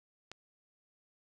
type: click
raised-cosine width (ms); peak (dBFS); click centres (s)
0.2; -27; 0.316
effects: none